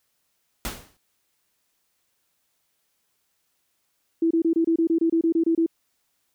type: noise with exponential decay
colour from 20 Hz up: pink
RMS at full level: -27 dBFS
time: 0.65-0.97 s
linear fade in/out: 0 ms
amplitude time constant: 68 ms
type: tone bursts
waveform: sine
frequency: 329.6 Hz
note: E4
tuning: in tune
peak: -17 dBFS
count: 13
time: 4.22-5.663 s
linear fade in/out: 5 ms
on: 87 ms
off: 26 ms
effects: white hiss -72 dBFS RMS until 6.34 s